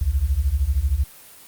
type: beating tone pair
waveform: sine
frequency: 61.74 / 74.74 Hz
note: B1 / D2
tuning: 0 / +31 cents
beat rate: 13 Hz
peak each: -21 / -20 dBFS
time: 0.01-1.04 s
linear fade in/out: 5 ms
effects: white hiss -45 dBFS RMS until 1.47 s + Opus 24 kbps